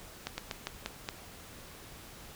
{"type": "slowing click train", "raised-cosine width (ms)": 0.2, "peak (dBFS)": -17, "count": 6, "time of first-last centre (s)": [0.27, 1.089], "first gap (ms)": 110, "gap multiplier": 1.2, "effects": ["pink hiss -50 dBFS RMS until 2.35 s"]}